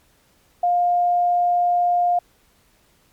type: tone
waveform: sine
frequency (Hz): 706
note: F5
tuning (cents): +19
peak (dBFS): -15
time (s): 0.63-2.19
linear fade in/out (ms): 5
effects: pink hiss -59 dBFS RMS until 3.12 s + MP3 96 kbps